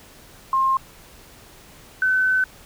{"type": "tone pair in turn", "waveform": "sine", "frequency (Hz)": [1063, 1517.8], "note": ["C6", "F#6"], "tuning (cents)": [27, 44], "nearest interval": "tritone", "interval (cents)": 617, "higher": "second", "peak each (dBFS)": -16, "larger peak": "neither", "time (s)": [[0.53, 0.77], [2.02, 2.44]], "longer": "second", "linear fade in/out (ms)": 2, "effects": ["pink hiss -47 dBFS RMS until 2.65 s"]}